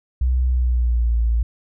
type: tone with pitch glide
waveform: sine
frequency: 63.1 to 57.2 Hz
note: B1 to A#1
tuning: +38 to -32 cents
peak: -15 dBFS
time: 0.21-1.43 s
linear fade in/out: 5 ms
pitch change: -170 cents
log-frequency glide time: 0.48-1.18 s
effects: none